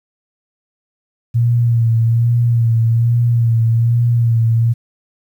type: tone with vibrato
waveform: sine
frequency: 116.54 Hz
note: A#2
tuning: in tune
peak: -10 dBFS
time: 1.34-4.74 s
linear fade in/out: 20 ms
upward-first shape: sine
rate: 1.2 Hz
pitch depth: 39 cents each way
effects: 8-bit